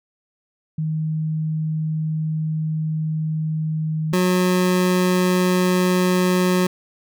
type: tone pair in turn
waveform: sine / 25% pulse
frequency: 156.8 / 182 Hz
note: D#3 / F#3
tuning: +14 / -28 cents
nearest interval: minor third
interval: 258 cents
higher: second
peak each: -20 / -12 dBFS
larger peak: second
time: 0.78-4.13 / 4.13-6.67 s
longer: first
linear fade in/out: 5 ms
effects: none